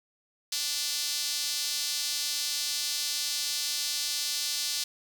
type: tone with high-pass filter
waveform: sawtooth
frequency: 293.7 Hz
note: D4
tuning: in tune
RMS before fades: -31 dBFS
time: 0.52-4.84 s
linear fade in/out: 5 ms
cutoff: 4500 Hz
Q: 1.9
effects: none